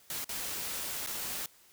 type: noise with dropouts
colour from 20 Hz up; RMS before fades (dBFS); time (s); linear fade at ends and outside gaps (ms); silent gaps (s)
white; -37; 0.1-1.46; 2; 0.244-0.291 / 1.064-1.071
effects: white hiss -61 dBFS RMS until 1.72 s